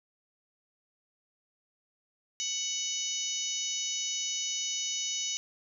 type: harmonic tone with a mistuned harmonic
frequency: 742 Hz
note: F#5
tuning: 5 cents sharp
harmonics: 3 / 4 / 5 / 6 / 7 / 8 / 9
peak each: -46 / -36 / -40 / -46 / -41 / -35 / -38 dBFS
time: 2.4-5.37 s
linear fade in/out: 0 ms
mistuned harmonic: 5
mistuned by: +29 cents
effects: none